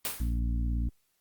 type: noise with exponential decay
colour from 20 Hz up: white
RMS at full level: -29 dBFS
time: 0.05-0.4 s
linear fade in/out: 0 ms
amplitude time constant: 74 ms
type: harmonic tone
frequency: 58.1 Hz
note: A#1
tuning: 5 cents flat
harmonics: 1 / 2 / 3 / 4 / 5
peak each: -27 / -37 / -43 / -39 / -44 dBFS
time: 0.2-0.89 s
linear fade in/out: 5 ms
effects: white hiss -74 dBFS RMS until 1.2 s + Opus 32 kbps